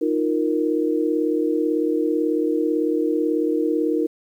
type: chord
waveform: sine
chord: Eb suspended second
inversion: none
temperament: equal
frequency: 311.1 / 349.2 / 466.2 Hz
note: Eb4 / F4 / Bb4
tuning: 0 / 0 / 0 cents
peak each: -21 / -24 / -23 dBFS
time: 0.01-4.07 s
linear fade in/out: 10 ms
effects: 9-bit